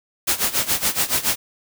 white noise with tremolo, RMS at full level -18 dBFS, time 0.27-1.36 s, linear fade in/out 10 ms, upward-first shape sine, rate 7.1 Hz, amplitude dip 85%, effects none

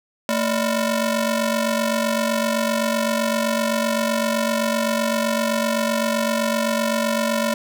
sawtooth ring-modulated tone, 403.8 Hz, G#4, 49 cents flat, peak -12 dBFS, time 0.29-7.54 s, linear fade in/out 0 ms, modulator 178 Hz, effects none

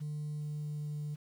sine tone with pitch glide, 150 to 148.79 Hz, D3 to D3, +37 to +23 cents, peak -34 dBFS, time 0-1.16 s, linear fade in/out 20 ms, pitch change -14 cents, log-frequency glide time 0.38-0.99 s, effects tanh soft clip ceiling -32 dBFS + 10-bit

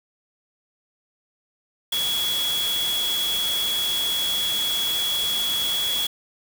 sine tone in noise, 3356 Hz, G#7, 17 cents sharp, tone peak -22 dBFS, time 1.92-6.07 s, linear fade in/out 5 ms, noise white, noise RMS -30 dBFS, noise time 1.92-6.07 s, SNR +5 dB, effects none

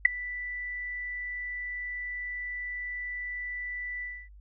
sine tone with ADSR envelope, 1975.5 Hz, B6, in tune, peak -9 dBFS, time 0.05-4.29 s, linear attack 6 ms, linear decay 5 ms, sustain -24 dB, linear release 270 ms, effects added 50 Hz sine -48 dBFS peak until 4.4 s

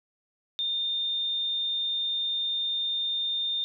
sine tone, 3625 Hz, A#7, 49 cents flat, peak -26 dBFS, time 0.59-3.64 s, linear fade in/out 0 ms, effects none

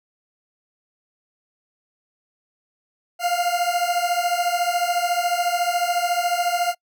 40% pulse beating tone pair, 695 / 709 Hz, F5 / F5, -9 / +26 cents, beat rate 14 Hz, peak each -22 dBFS, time 3.19-6.75 s, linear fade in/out 50 ms, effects noise-tail reverb RT60 0.1 s tail -26 dB re dry

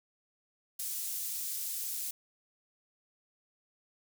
pink high-pass noise, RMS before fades -37 dBFS, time 0.79-2.11 s, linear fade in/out 5 ms, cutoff 8700 Hz, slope 12 dB/octave, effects none

